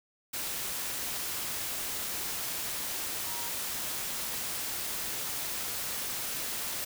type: tone in noise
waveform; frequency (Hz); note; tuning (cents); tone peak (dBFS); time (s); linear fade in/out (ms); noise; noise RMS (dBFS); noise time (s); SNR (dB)
sine; 948; A#5; +29; -44; 3.26-3.49; 10; white; -35; 0.33-6.85; -12
effects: none